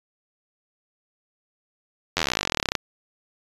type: slowing click train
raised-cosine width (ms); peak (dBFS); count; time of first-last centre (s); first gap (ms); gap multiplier
0.2; -4; 30; 2.17-2.753; 11; 1.04
effects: resampled to 24000 Hz